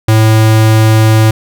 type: tone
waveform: square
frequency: 110 Hz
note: A2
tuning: in tune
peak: -5 dBFS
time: 0.08-1.31 s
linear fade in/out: 5 ms
effects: none